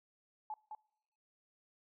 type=tone with echo; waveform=sine; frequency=858 Hz; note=A5; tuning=44 cents flat; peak=-39 dBFS; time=0.5-0.54 s; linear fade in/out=2 ms; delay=210 ms; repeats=1; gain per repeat=-4 dB; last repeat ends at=0.75 s; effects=noise-tail reverb RT60 0.9 s tail -26 dB re dry